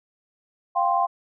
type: chord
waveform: sine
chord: F suspended second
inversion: none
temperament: just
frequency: 698.5 / 785.8 / 1047.7 Hz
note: F5 / G5 / C6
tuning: 0 / +4 / +2 cents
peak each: -23 dBFS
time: 0.75-1.07 s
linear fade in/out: 20 ms
effects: none